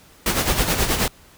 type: noise with tremolo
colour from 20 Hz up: pink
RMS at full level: -18 dBFS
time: 0.26-1.08 s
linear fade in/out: 2 ms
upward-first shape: sine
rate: 9.4 Hz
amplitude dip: 60%
effects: pink hiss -50 dBFS RMS until 1.37 s